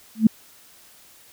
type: tone with exponential growth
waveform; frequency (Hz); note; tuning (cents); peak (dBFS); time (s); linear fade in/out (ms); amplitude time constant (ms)
sine; 220; A3; 0; -6; 0.15-0.27; 5; 25
effects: white hiss -51 dBFS RMS until 1.32 s